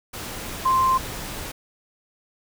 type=tone in noise; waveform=sine; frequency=1046.5 Hz; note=C6; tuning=in tune; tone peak=-16 dBFS; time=0.65-0.98 s; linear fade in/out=10 ms; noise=pink; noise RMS=-33 dBFS; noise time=0.13-1.52 s; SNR=+14 dB; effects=none